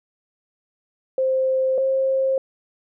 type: tone pair in turn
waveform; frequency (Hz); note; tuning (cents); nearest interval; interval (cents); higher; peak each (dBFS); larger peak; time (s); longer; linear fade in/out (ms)
sine; 524 / 532.2; C5 / C5; +2 / +29; unison; 27; second; -17; neither; 1.18-1.78 / 1.78-2.38; neither; 2
effects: none